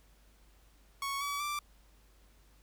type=tone with pitch steps; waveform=sawtooth; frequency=1108.7 / 1141.2 / 1174.6 Hz; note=C#6 / C#6 / D6; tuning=0 / +50 / 0 cents; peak=-30 dBFS; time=1.02-1.59 s; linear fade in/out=2 ms; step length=190 ms; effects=added 50 Hz sine -61 dBFS peak until 2.62 s + pink hiss -67 dBFS RMS until 2.62 s